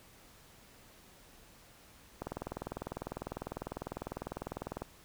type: click train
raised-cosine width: 1 ms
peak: -23 dBFS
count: 53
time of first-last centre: 2.22-4.82 s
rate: 20 Hz
effects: pink hiss -59 dBFS RMS until 5.04 s